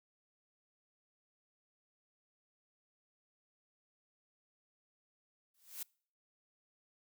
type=noise with exponential growth; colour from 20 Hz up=blue; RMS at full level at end=-39 dBFS; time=5.54-5.83 s; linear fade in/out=5 ms; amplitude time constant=62 ms; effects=noise-tail reverb RT60 0.5 s tail -26 dB re dry